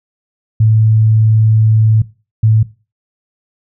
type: tone bursts at uneven times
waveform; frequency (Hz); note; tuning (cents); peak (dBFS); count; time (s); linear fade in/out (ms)
sine; 109.8; A2; -3; -6; 2; 0.6-2.02 / 2.43-2.63; 5
effects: noise-tail reverb RT60 0.3 s tail -18 dB re dry